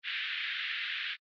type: band-pass noise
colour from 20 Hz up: pink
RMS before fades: -36 dBFS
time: 0.03-1.17 s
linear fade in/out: 50 ms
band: 1600 to 3700 Hz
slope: 48 dB/octave
effects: AAC 48 kbps